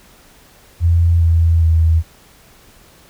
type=tone with pitch steps; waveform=sine; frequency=84.7 / 82.96 / 81.25 Hz; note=E2 / E2 / E2; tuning=+48 / +12 / -24 cents; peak=-9 dBFS; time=0.8-2.03 s; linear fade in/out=50 ms; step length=410 ms; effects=pink hiss -47 dBFS RMS until 3.09 s